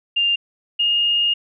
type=tone pair in turn; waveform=sine; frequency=2800 / 2842 Hz; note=F7 / F7; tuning=+4 / +30 cents; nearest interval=unison; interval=26 cents; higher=second; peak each=-15 dBFS; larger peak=neither; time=0.16-0.36 / 0.79-1.34 s; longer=second; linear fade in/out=10 ms; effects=none